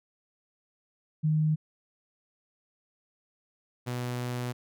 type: tone pair in turn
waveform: sine / sawtooth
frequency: 154.8 / 123.16 Hz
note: D#3 / B2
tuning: -9 / -4 cents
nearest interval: major third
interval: 395 cents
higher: first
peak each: -22 / -27 dBFS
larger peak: first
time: 1.23-1.56 / 3.86-4.53 s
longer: second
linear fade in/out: 20 ms
effects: none